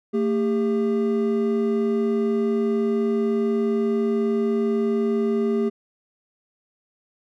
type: tone pair together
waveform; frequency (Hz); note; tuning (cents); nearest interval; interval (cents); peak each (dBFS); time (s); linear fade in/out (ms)
triangle; 225.5 / 401.4; A3 / G4; +43 / +41; minor seventh; 998; -20; 0.13-5.7; 20
effects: none